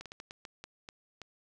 slowing click train, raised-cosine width 0.2 ms, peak -27 dBFS, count 9, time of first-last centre 0.01-1.217 s, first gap 47 ms, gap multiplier 1.32, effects none

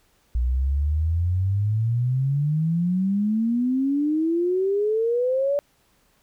sine exponential sweep, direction up, 58.9 to 580 Hz, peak -19 dBFS, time 0.35-5.59 s, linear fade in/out 0 ms, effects pink hiss -63 dBFS RMS until 6.22 s

